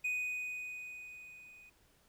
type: tone with level ramp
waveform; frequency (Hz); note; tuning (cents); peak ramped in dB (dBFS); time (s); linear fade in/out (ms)
triangle; 2489; D#7; 0; -30 to -54; 0.04-1.7; 10
effects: pink hiss -69 dBFS RMS until 2.08 s